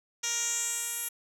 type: tone with band-pass filter sweep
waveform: 10% pulse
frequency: 469.7 Hz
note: A#4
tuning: 13 cents sharp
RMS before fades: -32 dBFS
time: 0.23-1.09 s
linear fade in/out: 10 ms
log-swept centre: 5500 to 11000 Hz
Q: 3
effects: none